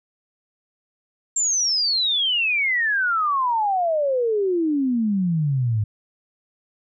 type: exponential sweep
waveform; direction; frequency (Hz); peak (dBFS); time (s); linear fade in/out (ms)
sine; down; 7459 to 102.4; -18; 1.36-5.84; 5
effects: none